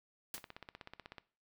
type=noise with exponential decay; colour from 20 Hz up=white; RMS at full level=-38 dBFS; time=0.34-0.44 s; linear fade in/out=1 ms; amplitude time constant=20 ms
type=click train; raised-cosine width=0.3 ms; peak=-31 dBFS; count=14; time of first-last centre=0.38-1.182 s; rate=16.2 Hz
effects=noise-tail reverb RT60 0.4 s tail -19 dB re dry